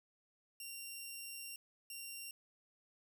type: tone bursts at uneven times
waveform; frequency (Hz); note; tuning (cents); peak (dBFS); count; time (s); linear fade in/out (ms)
10% pulse; 2763; F7; -19; -37; 2; 0.6-1.56 / 1.9-2.31; 2
effects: 12-bit